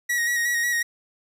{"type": "tone with vibrato", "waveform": "45% pulse", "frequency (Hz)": 1900, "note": "A#6", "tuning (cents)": 33, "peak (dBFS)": -21, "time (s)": [0.09, 0.83], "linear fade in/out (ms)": 10, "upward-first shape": "square", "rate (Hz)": 5.5, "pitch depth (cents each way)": 26, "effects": []}